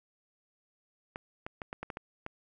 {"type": "clicks", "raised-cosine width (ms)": 0.5, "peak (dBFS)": -23, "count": 8, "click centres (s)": [1.159, 1.465, 1.618, 1.729, 1.83, 1.902, 1.971, 2.264], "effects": []}